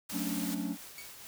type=noise; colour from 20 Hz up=white; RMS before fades=-40 dBFS; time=0.09-0.55 s; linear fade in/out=10 ms
type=chord; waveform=triangle; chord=D major seventh; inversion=first; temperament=just; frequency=183.54 / 220.2 / 275.3 / 293.7 Hz; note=F#3 / A3 / C#4 / D4; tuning=-14 / +2 / -12 / 0 cents; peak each=-36 dBFS; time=0.11-0.77 s; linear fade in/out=50 ms
type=noise with tremolo; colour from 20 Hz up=white; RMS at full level=-47 dBFS; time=0.54-1.27 s; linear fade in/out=0 ms; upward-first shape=triangle; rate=4.4 Hz; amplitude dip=40%
type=tone with exponential decay; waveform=sawtooth; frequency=2245 Hz; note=C#7; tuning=21 cents sharp; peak=-38 dBFS; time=0.98-1.17 s; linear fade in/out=2 ms; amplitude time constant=41 ms
effects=none